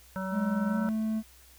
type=harmonic tone; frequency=189.6 Hz; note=F#3; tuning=43 cents sharp; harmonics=1 / 3 / 5 / 7 / 8; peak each=-33 / -38 / -40 / -41 / -42 dBFS; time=0.16-0.89 s; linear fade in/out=0 ms
type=tone with pitch glide; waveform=triangle; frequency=210.1 to 219.1 Hz; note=G#3 to A3; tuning=+20 to -7 cents; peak=-25 dBFS; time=0.31-1.23 s; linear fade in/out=50 ms; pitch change=+73 cents; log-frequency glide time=0.67-0.77 s
effects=added 63 Hz sine -57 dBFS peak until 1.58 s + white hiss -57 dBFS RMS until 1.58 s